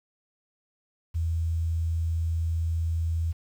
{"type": "tone with quantisation", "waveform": "sine", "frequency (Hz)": 82.41, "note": "E2", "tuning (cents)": 0, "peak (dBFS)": -24, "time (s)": [1.14, 3.33], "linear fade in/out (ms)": 20, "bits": 9, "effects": []}